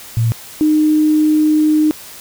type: tone pair in turn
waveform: sine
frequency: 114.9 / 306.7 Hz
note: A#2 / D#4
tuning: -25 / -25 cents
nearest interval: octave + perfect fourth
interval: 1700 cents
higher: second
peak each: -11 / -9 dBFS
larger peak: second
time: 0.17-0.32 / 0.61-1.91 s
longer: second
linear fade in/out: 0 ms
effects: white hiss -35 dBFS RMS until 2.2 s